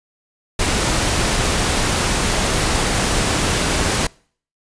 pink noise, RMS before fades -18 dBFS, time 0.59-4.07 s, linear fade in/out 5 ms, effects noise-tail reverb RT60 0.5 s tail -25 dB re dry + resampled to 22050 Hz

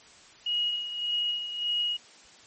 sine tone with tremolo, 2891 Hz, F#7, 41 cents flat, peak -24 dBFS, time 0.46-1.97 s, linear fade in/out 5 ms, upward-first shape sine, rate 1.7 Hz, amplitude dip 65%, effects white hiss -53 dBFS RMS until 2.46 s + MP3 32 kbps

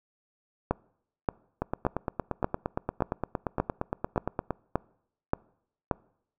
two click trains, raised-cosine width 1 ms, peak -14 / -10 dBFS, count 26 / 10, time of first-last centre 1.62-4.507 / 0.71-5.912 s, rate 8.66 / 1.73 Hz, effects noise-tail reverb RT60 0.7 s tail -25 dB re dry

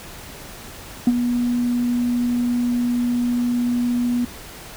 sine tone with ADSR envelope, 242.6 Hz, B3, 31 cents flat, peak -7 dBFS, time 1.07-4.25 s, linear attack 4 ms, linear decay 40 ms, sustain -10 dB, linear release 5 ms, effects tanh soft clip ceiling -9 dBFS + pink hiss -38 dBFS RMS until 4.76 s

